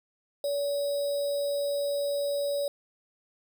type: tone with sample-and-hold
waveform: sine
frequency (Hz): 570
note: C#5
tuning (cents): +48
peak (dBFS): -26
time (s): 0.44-2.68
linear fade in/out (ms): 2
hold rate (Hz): 4410
effects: none